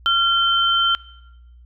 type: tone pair together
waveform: sine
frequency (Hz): 1380 / 3101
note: F6 / G7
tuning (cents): -21 / -19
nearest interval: octave + major second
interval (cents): 1402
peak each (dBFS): -17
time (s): 0.06-0.95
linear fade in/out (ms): 0
effects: noise-tail reverb RT60 1.0 s tail -22 dB re dry + added 60 Hz sine -43 dBFS peak until 1.65 s